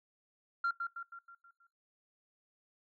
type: tone with echo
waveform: sine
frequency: 1381 Hz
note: F6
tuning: 20 cents flat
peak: -27 dBFS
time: 0.64-0.71 s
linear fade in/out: 5 ms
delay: 160 ms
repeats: 6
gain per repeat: -6 dB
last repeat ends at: 1.67 s
effects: noise-tail reverb RT60 0.2 s tail -21 dB re dry + tanh soft clip ceiling -27 dBFS